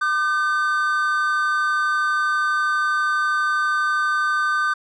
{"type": "tone pair together", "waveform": "triangle", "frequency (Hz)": [1200, 1532.3], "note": ["D6", "G6"], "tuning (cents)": [37, -40], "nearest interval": "major third", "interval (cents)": 423, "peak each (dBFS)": -19, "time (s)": [0.01, 4.74], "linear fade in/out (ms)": 10, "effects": ["resampled to 24000 Hz"]}